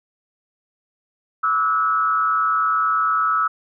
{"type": "tone with frequency modulation", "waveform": "sine", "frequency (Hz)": 1300, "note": "E6", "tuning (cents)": -24, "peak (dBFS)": -16, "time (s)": [1.43, 3.48], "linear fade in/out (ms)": 10, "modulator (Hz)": 149, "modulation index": 0.65, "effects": []}